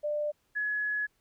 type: tone pair in turn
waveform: sine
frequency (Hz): 595 / 1692.2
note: D5 / G#6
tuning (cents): +22 / +32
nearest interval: octave + tritone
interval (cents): 1810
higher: second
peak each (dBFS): -28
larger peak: neither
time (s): 0.03-0.32 / 0.55-1.07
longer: second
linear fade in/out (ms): 20
effects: pink hiss -73 dBFS RMS until 1.2 s